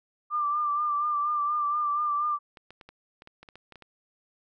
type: tone with vibrato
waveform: sine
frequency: 1186 Hz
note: D6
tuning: 17 cents sharp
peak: -24 dBFS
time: 0.3-2.39 s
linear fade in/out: 50 ms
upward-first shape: sine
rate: 4.2 Hz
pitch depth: 36 cents each way
type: clicks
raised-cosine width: 0.3 ms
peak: -31 dBFS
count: 12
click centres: 2.572 / 2.706 / 2.812 / 2.89 / 3.221 / 3.274 / 3.43 / 3.488 / 3.556 / 3.723 / 3.757 / 3.823 s
effects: none